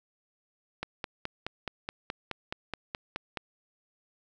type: click train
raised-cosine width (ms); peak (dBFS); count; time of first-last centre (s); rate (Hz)
0.3; -17; 13; 0.83-3.372; 4.72
effects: none